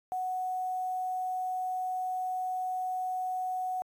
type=tone with quantisation; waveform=sine; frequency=740 Hz; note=F#5; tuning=in tune; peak=-30 dBFS; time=0.12-3.82 s; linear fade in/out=0 ms; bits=9; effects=AAC 64 kbps